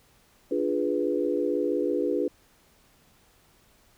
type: chord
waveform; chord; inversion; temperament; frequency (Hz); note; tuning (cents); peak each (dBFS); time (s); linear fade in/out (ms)
sine; D diminished seventh; none; equal; 293.7 / 349.2 / 415.3 / 493.9; D4 / F4 / Ab4 / Cb5; 0 / 0 / 0 / 0; -29; 0.51-2.28; 5
effects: pink hiss -61 dBFS RMS until 3.97 s